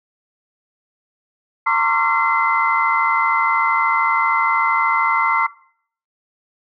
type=tone cluster; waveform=sine; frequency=914 / 1067 / 1147 / 1362 / 2055 Hz; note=A#5 / C6 / D6 / F6 / C7; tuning=-34 / +34 / -41 / -44 / -32 cents; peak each=-20 dBFS; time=1.66-5.47 s; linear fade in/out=10 ms; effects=noise-tail reverb RT60 0.6 s tail -22 dB re dry + tanh soft clip ceiling -2 dBFS